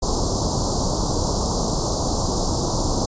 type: band-stop noise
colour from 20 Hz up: pink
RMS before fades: -21 dBFS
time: 0.02-3.06 s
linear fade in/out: 10 ms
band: 1100 to 4400 Hz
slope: 48 dB/octave
effects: resampled to 16000 Hz